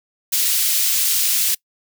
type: high-pass noise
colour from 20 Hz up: white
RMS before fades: -18 dBFS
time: 0.32-1.55 s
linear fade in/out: 10 ms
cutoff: 3000 Hz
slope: 12 dB/octave
effects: noise-tail reverb RT60 0.1 s tail -24 dB re dry